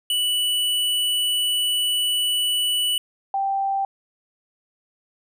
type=tone pair in turn; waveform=square / sine; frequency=2960 / 784 Hz; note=F#7 / G5; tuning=0 / 0 cents; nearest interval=octave + major seventh; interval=2300 cents; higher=first; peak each=-20 dBFS; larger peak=neither; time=0.1-2.98 / 3.34-3.85 s; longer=first; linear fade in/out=2 ms; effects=none